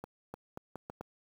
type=accelerating click train; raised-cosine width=1 ms; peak=-27 dBFS; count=6; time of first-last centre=0.04-1.01 s; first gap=300 ms; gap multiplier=0.78; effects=high-pass 80 Hz 12 dB/octave + 9-bit